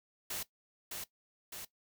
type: noise with echo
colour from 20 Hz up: white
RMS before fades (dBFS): -39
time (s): 0.3-0.43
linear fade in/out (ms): 5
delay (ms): 610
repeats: 2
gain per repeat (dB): -3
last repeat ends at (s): 1.65
effects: noise-tail reverb RT60 0.1 s tail -17 dB re dry